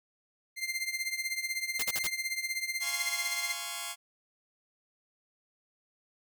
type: tone with tremolo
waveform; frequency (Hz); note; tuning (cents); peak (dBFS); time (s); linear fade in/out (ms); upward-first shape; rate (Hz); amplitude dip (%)
sawtooth; 2093; C7; 0; -25; 0.56-3.56; 50; triangle; 16; 85
type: noise bursts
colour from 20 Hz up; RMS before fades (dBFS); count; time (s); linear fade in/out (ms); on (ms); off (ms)
white; -32; 4; 1.79-2.073; 5; 37; 45
type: chord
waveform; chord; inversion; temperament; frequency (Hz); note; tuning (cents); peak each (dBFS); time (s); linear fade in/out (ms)
5% pulse; Db major seventh; first; just; 693 / 831.5 / 1039.4 / 1108.7; F5 / Ab5 / C6 / Db6; -14 / +2 / -12 / 0; -30 / -31 / -30 / -28; 2.8-3.96; 50
effects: none